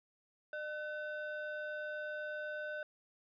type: ring-modulated tone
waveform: triangle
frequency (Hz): 1058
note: C6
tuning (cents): +19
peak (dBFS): -34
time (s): 0.53-2.83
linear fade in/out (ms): 2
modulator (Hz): 454
effects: resampled to 11025 Hz